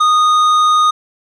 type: tone with tanh clipping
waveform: sine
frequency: 1236 Hz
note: D#6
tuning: 12 cents flat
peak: -10 dBFS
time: 0-0.91 s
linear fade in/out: 10 ms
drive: 10 dB
effects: none